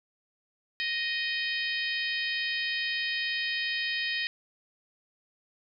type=harmonic tone with a mistuned harmonic; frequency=622.3 Hz; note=D#5; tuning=in tune; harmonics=3 / 4 / 5 / 6 / 7 / 8; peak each=-32 / -34 / -36 / -38 / -39 / -40 dBFS; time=0.8-4.27 s; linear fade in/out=0 ms; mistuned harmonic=6; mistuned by=+24 cents; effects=none